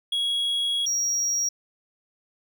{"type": "tone pair in turn", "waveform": "triangle", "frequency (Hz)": [3322, 5663], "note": ["G#7", "F8"], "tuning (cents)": [0, 23], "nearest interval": "major sixth", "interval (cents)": 923, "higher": "second", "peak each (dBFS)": -21, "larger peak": "neither", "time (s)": [[0.12, 0.86], [0.86, 1.49]], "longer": "first", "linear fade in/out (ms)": 5, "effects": []}